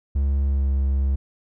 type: tone with pitch glide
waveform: triangle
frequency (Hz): 69.3 to 67.91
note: C#2 to C#2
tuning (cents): 0 to -35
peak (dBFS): -16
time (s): 0.15-1.16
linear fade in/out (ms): 10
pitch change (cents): -35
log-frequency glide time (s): 0.46-0.71
effects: none